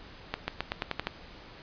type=accelerating click train; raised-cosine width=0.3 ms; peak=-13 dBFS; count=8; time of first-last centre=0.34-1.07 s; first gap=140 ms; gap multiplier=0.9; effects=pink hiss -49 dBFS RMS until 1.62 s + resampled to 11025 Hz